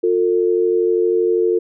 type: tone pair together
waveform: sine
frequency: 356.4 / 449 Hz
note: F4 / A4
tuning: +35 / +35 cents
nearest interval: major third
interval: 400 cents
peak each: -16 dBFS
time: 0.03-1.59 s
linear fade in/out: 10 ms
effects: none